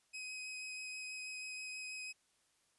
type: tone with vibrato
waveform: sawtooth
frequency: 2526 Hz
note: D#7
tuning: 26 cents sharp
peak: -40 dBFS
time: 0.13-2.13 s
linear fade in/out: 20 ms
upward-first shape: sine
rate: 6.2 Hz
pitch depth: 10 cents each way
effects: white hiss -75 dBFS RMS until 2.78 s + resampled to 24000 Hz